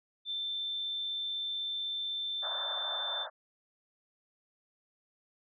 sine tone, 3552 Hz, A7, 16 cents sharp, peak -33 dBFS, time 0.25-3.27 s, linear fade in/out 50 ms
pink band-pass noise, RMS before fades -42 dBFS, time 2.42-3.3 s, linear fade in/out 20 ms, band 550 to 1700 Hz, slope 96 dB/octave
effects none

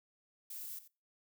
violet noise with echo, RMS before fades -45 dBFS, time 0.5-0.79 s, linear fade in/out 5 ms, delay 88 ms, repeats 1, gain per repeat -14 dB, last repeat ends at 0.878 s, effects noise-tail reverb RT60 0.3 s tail -21 dB re dry

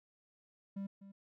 triangle tone with echo, 197 Hz, G3, 9 cents sharp, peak -36 dBFS, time 0.76-0.87 s, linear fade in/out 10 ms, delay 250 ms, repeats 1, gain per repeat -13 dB, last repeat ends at 1.12 s, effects none

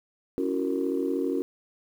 sine chord, F# dominant seventh, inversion second, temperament just, 277.5 / 333 / 370 / 462.5 Hz, C#4 / E4 / F#4 / A#4, +2 / +18 / 0 / -14 cents, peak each -28 / -32 / -29 / -31 dBFS, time 0.38-1.42 s, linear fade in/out 0 ms, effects tanh soft clip ceiling -15 dBFS + 9-bit

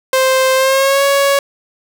sawtooth tone with pitch glide, 523.3 to 557.6 Hz, C5 to C#5, 0 to +10 cents, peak -6 dBFS, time 0.13-1.39 s, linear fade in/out 2 ms, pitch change +110 cents, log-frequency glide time 0.55-1.04 s, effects none

